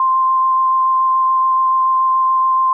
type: tone with vibrato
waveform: sine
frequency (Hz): 1046.5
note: C6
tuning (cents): 0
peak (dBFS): -11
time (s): 0-2.73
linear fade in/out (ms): 2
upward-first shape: triangle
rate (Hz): 7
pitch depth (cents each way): 9
effects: none